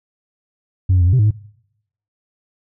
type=tone with pitch steps; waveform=sine; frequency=93.2 / 90.9 / 86.9 / 91.6 / 129.4 / 105.4 / 106.5 Hz; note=F#2 / F#2 / F2 / F#2 / C3 / G#2 / G#2; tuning=+13 / -30 / -8 / -17 / -19 / +26 / +44 cents; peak=-8 dBFS; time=0.89-1.31 s; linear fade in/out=10 ms; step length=60 ms; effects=noise-tail reverb RT60 0.8 s tail -24 dB re dry + tanh soft clip ceiling -8 dBFS

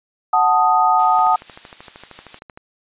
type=chord; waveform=sine; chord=D# diminished; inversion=first; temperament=equal; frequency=740 / 880 / 1244.5 Hz; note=F#5 / A5 / D#6; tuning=0 / 0 / 0 cents; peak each=-16 dBFS; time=0.33-1.36 s; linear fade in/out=5 ms
type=noise with tremolo; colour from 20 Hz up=blue; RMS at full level=-33 dBFS; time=0.99-2.39 s; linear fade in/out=2 ms; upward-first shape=sine; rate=6.1 Hz; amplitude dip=35%
type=click train; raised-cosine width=0.5 ms; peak=-22 dBFS; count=19; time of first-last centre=1.19-2.575 s; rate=13 Hz
effects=resampled to 8000 Hz

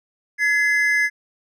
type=tone pair together; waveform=triangle; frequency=1692.9 / 2053 Hz; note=G#6 / C7; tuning=+33 / -33 cents; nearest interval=minor third; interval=334 cents; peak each=-17 dBFS; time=0.38-1.1 s; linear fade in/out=50 ms; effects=none

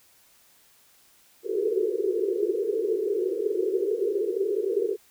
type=band-pass noise; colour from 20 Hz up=pink; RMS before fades=-26 dBFS; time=1.43-4.97 s; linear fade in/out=50 ms; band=360 to 460 Hz; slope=96 dB/octave; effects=white hiss -59 dBFS RMS until 5.1 s

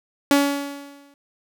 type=tone with exponential decay; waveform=sawtooth; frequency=282.7 Hz; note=C#4; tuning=34 cents sharp; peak=-8 dBFS; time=0.31-1.14 s; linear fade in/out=1 ms; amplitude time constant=180 ms; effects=none

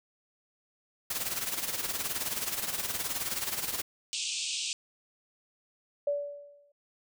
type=noise with tremolo; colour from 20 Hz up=white; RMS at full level=-31 dBFS; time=1.1-3.82 s; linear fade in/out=5 ms; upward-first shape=sine; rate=19 Hz; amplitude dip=65%
type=band-pass noise; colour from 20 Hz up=pink; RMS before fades=-34 dBFS; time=4.13-4.73 s; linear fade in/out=0 ms; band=2500 to 8700 Hz; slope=96 dB/octave
type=tone with exponential decay; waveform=sine; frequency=576 Hz; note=D5; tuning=34 cents flat; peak=-24 dBFS; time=6.07-6.72 s; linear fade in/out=5 ms; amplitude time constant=140 ms
effects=none

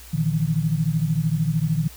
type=tone cluster; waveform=sine; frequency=117.2 / 154.1 / 167.3 Hz; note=A#2 / D#3 / E3; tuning=+10 / -16 / +26 cents; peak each=-28 / -21 / -24 dBFS; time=0.13-1.88 s; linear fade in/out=10 ms; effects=added 60 Hz sine -43 dBFS peak until 1.96 s + white hiss -45 dBFS RMS until 1.96 s

